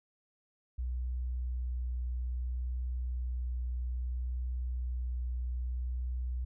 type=tone with vibrato; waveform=sine; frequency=61.74 Hz; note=B1; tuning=in tune; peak=-32 dBFS; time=0.78-6.45 s; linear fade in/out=10 ms; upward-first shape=triangle; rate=0.61 Hz; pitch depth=11 cents each way; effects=none

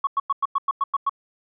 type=tone bursts; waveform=sine; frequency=1108.7 Hz; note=C#6; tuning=in tune; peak=-17 dBFS; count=9; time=0.04-1.095 s; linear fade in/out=5 ms; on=31 ms; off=97 ms; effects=tanh soft clip ceiling -13 dBFS

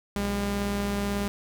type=tone pair together; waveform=sawtooth; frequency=60.03 / 201.9 Hz; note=B1 / G#3; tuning=-48 / -49 cents; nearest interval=octave + major sixth; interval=2099 cents; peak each=-29 / -23 dBFS; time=0.16-1.28 s; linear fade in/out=0 ms; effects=none

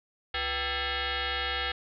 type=tone with frequency modulation; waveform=sine; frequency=776 Hz; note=G5; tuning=18 cents flat; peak=-28 dBFS; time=0.34-1.72 s; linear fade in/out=5 ms; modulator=422 Hz; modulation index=7.3; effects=none

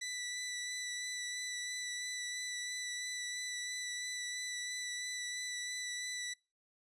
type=tone with vibrato; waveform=15% pulse; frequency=1975.5 Hz; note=B6; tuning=in tune; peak=-32 dBFS; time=0.01-6.34 s; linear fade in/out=10 ms; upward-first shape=sine; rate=3 Hz; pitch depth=12 cents each way; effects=noise-tail reverb RT60 0.3 s tail -25 dB re dry + resampled to 22050 Hz

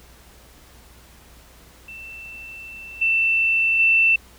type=tone with level steps; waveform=sine; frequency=2674 Hz; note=E7; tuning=24 cents sharp; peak=-35 / -16 / -13 dBFS; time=1.88-4.16 s; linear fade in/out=5 ms; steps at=3.01 / 3.79 s; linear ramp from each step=10 ms; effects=added 60 Hz sine -50 dBFS peak until 4.38 s + pink hiss -50 dBFS RMS until 4.38 s

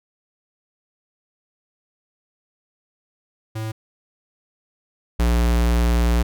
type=tone pair in turn; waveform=square; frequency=110.1 / 58.93 Hz; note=A2 / A#1; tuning=+2 / +19 cents; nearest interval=major seventh; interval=1083 cents; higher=first; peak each=-26 / -16 dBFS; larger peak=second; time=3.55-3.72 / 5.19-6.23 s; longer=second; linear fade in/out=10 ms; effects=none

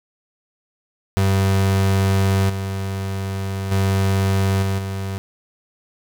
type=tone with level steps; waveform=35% pulse; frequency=96.8 Hz; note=G2; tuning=21 cents flat; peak=-13 / -21 / -14 / -17 / -22 dBFS; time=1.17-5.18 s; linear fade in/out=0 ms; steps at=2.49 / 3.71 / 4.62 / 4.78 s; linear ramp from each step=10 ms; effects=none

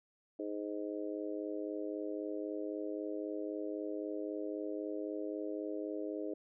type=harmonic tone; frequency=103.83 Hz; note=G#2; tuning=in tune; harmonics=3 / 4 / 5 / 6; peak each=-40 / -42 / -44 / -46 dBFS; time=0.39-6.34 s; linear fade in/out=5 ms; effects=none

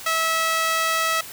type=tone with high-pass filter; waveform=sawtooth; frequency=650 Hz; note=E5; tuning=24 cents flat; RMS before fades=-22 dBFS; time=0.06-1.21 s; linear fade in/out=5 ms; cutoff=1300 Hz; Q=1.3; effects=white hiss -38 dBFS RMS until 1.32 s

